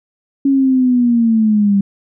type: linear sweep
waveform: sine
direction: down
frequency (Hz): 277.2 to 196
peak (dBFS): -9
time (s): 0.45-1.81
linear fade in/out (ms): 5
effects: none